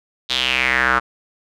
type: tone with band-pass filter sweep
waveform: square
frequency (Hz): 63.8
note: C2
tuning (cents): -43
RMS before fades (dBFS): -18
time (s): 0.29-1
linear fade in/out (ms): 20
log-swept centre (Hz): 3800 to 1300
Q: 4.6
effects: none